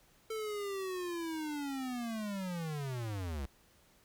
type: linear sweep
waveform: square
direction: down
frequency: 445.3 to 63.9 Hz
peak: -37 dBFS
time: 0.3-3.46 s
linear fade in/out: 5 ms
effects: pink hiss -66 dBFS RMS until 4.04 s